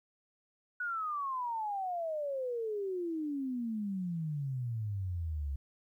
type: exponential sweep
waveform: sine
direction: down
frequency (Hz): 1480 to 67.4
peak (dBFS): -33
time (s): 0.8-5.56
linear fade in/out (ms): 5
effects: 12-bit